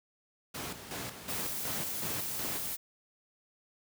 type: noise with tremolo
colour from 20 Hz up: pink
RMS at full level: -38 dBFS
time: 0.54-2.74 s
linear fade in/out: 10 ms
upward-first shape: square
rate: 2.7 Hz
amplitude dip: 60%
type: noise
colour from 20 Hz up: blue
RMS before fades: -37 dBFS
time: 1.28-2.77 s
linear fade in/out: 20 ms
effects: high-pass 100 Hz 12 dB/octave